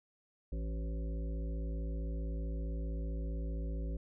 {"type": "harmonic tone with a mistuned harmonic", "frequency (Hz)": 55.4, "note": "A1", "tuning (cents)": 13, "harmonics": [1, 3, 5, 7, 9, 10], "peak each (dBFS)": [-35, -45, -49, -52, -54, -55], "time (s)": [0.52, 3.97], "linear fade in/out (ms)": 5, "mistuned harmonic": 7, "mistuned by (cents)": -34, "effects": []}